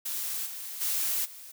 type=noise with level steps; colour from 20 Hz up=blue; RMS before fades=-33 / -39 / -29 / -46 dBFS; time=0.05-1.52 s; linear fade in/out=10 ms; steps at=0.45 / 0.8 / 1.24 s; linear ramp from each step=20 ms; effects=none